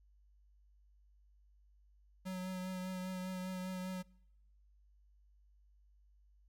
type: tone with vibrato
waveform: square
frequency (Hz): 185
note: F#3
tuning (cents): 0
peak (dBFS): -40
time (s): 2.25-4.03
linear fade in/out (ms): 20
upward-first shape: triangle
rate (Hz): 5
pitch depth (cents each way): 23
effects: noise-tail reverb RT60 0.9 s tail -26 dB re dry + added 50 Hz sine -64 dBFS peak until 6.48 s